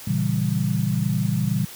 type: chord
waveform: sine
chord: A# diminished seventh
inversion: none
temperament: equal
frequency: 116.54 / 138.59 / 164.81 / 196 Hz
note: A#2 / C#3 / E3 / G3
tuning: 0 / 0 / 0 / 0 cents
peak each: -25 dBFS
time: 0.07-1.65 s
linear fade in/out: 5 ms
effects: white hiss -40 dBFS RMS until 1.75 s + high-pass 60 Hz 12 dB/octave